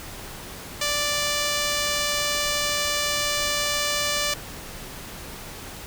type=tone; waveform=5% pulse; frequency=587.3 Hz; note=D5; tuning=in tune; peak=-11 dBFS; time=0.81-4.34 s; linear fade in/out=5 ms; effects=pink hiss -38 dBFS RMS until 5.86 s